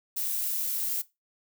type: noise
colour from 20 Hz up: violet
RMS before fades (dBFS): -30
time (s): 0.16-1.02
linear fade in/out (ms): 10
effects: noise-tail reverb RT60 0.2 s tail -17 dB re dry